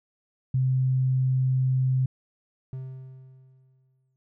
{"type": "tone", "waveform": "sine", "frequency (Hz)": 130, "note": "C3", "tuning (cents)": -11, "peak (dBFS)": -20, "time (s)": [0.54, 2.06], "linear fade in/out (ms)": 5}
{"type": "tone with exponential decay", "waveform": "triangle", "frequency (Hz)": 130.81, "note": "C3", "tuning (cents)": 0, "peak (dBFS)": -29, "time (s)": [2.73, 4.16], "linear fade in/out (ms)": 0, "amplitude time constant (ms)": 310}
{"effects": []}